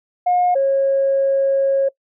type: tone pair in turn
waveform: sine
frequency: 717 / 545.5 Hz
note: F5 / C#5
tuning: +45 / -28 cents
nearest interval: perfect fourth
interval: 473 cents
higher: first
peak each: -12 dBFS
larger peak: neither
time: 0.26-0.55 / 0.55-1.89 s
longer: second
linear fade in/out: 10 ms
effects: noise-tail reverb RT60 0.1 s tail -23 dB re dry + tanh soft clip ceiling -9 dBFS